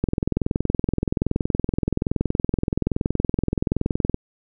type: click train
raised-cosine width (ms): 3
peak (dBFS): -7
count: 88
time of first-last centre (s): 0.04-4.144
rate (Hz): 21.2
effects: none